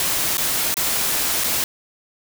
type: noise with dropouts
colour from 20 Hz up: white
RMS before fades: -21 dBFS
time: 0-1.64 s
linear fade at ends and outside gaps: 1 ms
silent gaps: 0.371-0.38 / 0.742-0.769 / 1.438-1.442 s
effects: none